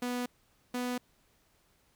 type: tone pair in turn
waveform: sawtooth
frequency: 246.1 / 247.4 Hz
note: B3 / B3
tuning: -6 / +3 cents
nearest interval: unison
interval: 9 cents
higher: second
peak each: -28 dBFS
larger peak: neither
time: 0.02-0.26 / 0.74-0.98 s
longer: neither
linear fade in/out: 5 ms
effects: pink hiss -69 dBFS RMS until 1.95 s